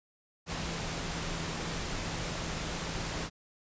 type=tone in noise; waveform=sine; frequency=164.81 Hz; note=E3; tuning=in tune; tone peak=-42 dBFS; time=0.46-3.3 s; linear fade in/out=50 ms; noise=pink; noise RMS=-36 dBFS; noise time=0.46-3.3 s; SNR=-9 dB; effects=resampled to 16000 Hz